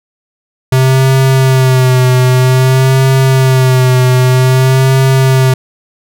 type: tone with vibrato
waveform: square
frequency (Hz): 130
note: C3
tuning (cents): -11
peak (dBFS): -6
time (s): 0.72-5.54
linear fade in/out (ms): 5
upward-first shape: sine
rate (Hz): 0.52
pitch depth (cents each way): 39
effects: none